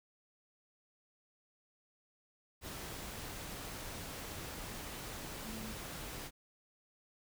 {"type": "tone in noise", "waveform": "sine", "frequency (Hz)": 220, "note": "A3", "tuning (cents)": 0, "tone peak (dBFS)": -46, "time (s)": [5.42, 5.75], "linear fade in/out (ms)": 50, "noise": "pink", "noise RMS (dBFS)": -45, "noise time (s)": [2.61, 6.31], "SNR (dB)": -4, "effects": []}